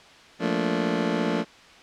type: chord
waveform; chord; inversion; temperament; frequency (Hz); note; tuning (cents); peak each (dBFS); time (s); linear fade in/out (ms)
25% pulse; Bb major seventh; second; just; 174.81 / 218.5 / 233.1 / 291.4; F3 / A3 / Bb3 / D4; +2 / -12 / 0 / -13; -25; 0.39-1.45; 50
effects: white hiss -49 dBFS RMS until 1.82 s + low-pass 4000 Hz 12 dB/octave